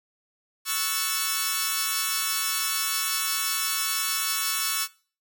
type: chord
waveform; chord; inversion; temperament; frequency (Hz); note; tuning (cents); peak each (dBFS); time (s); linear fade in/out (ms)
5% pulse; F# minor seventh; second; equal; 1108.7 / 1318.5 / 1480 / 1760; C#6 / E6 / F#6 / A6; 0 / 0 / 0 / 0; -17 / -17 / -21 / -21; 0.65-4.88; 50
effects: noise-tail reverb RT60 0.4 s tail -21 dB re dry